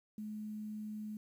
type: tone with quantisation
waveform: sine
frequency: 213.1 Hz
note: G#3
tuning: 45 cents sharp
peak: -40 dBFS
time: 0.18-1.17 s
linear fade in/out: 2 ms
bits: 11
effects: none